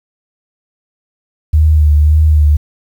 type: tone with vibrato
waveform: sine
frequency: 76 Hz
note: D#2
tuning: 40 cents flat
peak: -5 dBFS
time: 1.53-2.57 s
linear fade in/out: 10 ms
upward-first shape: sine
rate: 1.8 Hz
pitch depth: 41 cents each way
effects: 7-bit